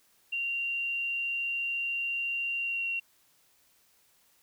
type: tone with pitch glide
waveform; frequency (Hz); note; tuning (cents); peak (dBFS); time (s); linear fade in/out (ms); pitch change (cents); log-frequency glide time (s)
sine; 2767 to 2745; F7 to F7; -17 to -31; -29; 0.32-3; 10; -14; 2.58-2.86
effects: white hiss -66 dBFS RMS until 4.42 s